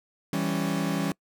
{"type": "chord", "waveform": "40% pulse", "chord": "C# diminished", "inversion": "first", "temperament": "equal", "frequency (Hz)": [164.81, 196, 277.2], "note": ["E3", "G3", "C#4"], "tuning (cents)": [0, 0, 0], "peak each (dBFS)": -29, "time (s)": [0.33, 1.12], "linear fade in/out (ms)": 2, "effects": ["noise-tail reverb RT60 0.1 s tail -25 dB re dry"]}